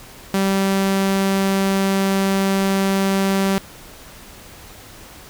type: tone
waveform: sawtooth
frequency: 194.3 Hz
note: G3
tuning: 15 cents flat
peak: -12 dBFS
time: 0.34-3.58 s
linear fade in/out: 0 ms
effects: pink hiss -41 dBFS RMS until 5.29 s